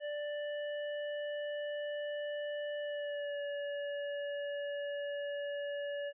square tone with pitch glide, 588 to 573.9 Hz, D5 to D5, +2 to -40 cents, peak -37 dBFS, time 0-6.13 s, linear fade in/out 50 ms, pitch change -42 cents, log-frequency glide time 2.8-3.42 s, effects resampled to 8000 Hz

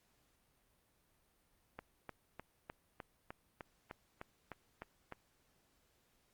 click train, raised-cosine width 0.5 ms, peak -30 dBFS, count 12, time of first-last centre 1.79-5.123 s, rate 3.3 Hz, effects pink hiss -75 dBFS RMS until 6.33 s + Opus 48 kbps

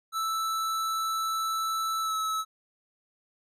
square tone with pitch glide, 1318.5 to 1298.8 Hz, E6 to E6, 0 to -26 cents, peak -28 dBFS, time 0.12-2.45 s, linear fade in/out 50 ms, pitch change -26 cents, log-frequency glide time 2.01-2.14 s, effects resampled to 32000 Hz

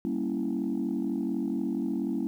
sine chord, G diminished seventh, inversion none, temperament equal, 196 / 233.1 / 277.2 / 329.6 Hz, G3 / Bb3 / Db4 / Fb4, 0 / 0 / 0 / 0 cents, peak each -33 / -31 / -31 / -32 dBFS, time 0.05-2.27 s, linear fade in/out 0 ms, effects tanh soft clip ceiling -21 dBFS + 10-bit

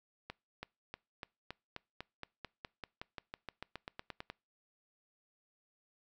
accelerating click train, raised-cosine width 0.3 ms, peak -26 dBFS, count 22, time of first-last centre 0.3-4.3 s, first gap 330 ms, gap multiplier 0.94, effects noise-tail reverb RT60 0.3 s tail -25 dB re dry

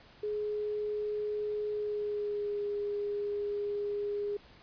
sine tone with pitch glide, 420.2 to 410.4 Hz, G#4 to G#4, +20 to -21 cents, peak -31 dBFS, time 0.23-4.37 s, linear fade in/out 5 ms, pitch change -41 cents, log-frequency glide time 1.72-2.63 s, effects pink hiss -57 dBFS RMS until 4.62 s + resampled to 11025 Hz

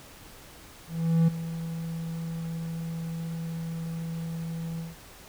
triangle tone with ADSR envelope, 164.81 Hz, E3, in tune, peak -15 dBFS, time 0.87-4.97 s, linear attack 410 ms, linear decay 8 ms, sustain -14 dB, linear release 180 ms, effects pink hiss -49 dBFS RMS until 5.28 s

